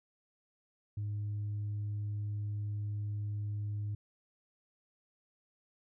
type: tone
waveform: sine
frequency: 103.83 Hz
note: G#2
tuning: in tune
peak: -32 dBFS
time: 0.97-3.95 s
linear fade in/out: 5 ms
effects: tanh soft clip ceiling -32 dBFS